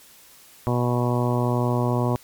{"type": "harmonic tone", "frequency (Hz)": 122.1, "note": "B2", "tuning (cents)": -19, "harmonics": [1, 2, 3, 4, 5, 6, 7, 8, 9], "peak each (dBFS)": [-22, -26, -28, -31, -30, -34, -34, -31, -35], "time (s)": [0.67, 2.16], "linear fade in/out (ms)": 0, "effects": ["white hiss -50 dBFS RMS until 2.23 s", "MP3 96 kbps"]}